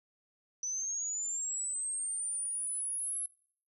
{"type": "linear sweep", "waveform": "sine", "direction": "up", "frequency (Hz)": [5950, 11020], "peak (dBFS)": -33, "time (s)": [0.63, 3.26], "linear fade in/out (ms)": 2, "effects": ["noise-tail reverb RT60 0.6 s tail -24 dB re dry"]}